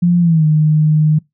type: tone with pitch glide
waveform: sine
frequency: 174.61 to 153.77 Hz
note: F3 to D#3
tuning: 0 to -20 cents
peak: -8 dBFS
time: 0.02-1.19 s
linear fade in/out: 10 ms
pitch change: -220 cents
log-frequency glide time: 0.2-0.45 s
effects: noise-tail reverb RT60 0.2 s tail -25 dB re dry